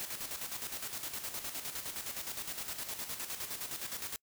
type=noise with tremolo; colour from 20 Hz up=white; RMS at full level=-39 dBFS; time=0-4.16 s; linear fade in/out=0 ms; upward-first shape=square; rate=9.7 Hz; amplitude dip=55%; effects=noise-tail reverb RT60 0.1 s tail -26 dB re dry